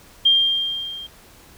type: tone with level ramp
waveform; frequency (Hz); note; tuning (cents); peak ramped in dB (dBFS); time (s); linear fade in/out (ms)
sine; 3194; G7; +32; -10 to -32; 0.25-1.07; 10
effects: pink hiss -48 dBFS RMS until 1.57 s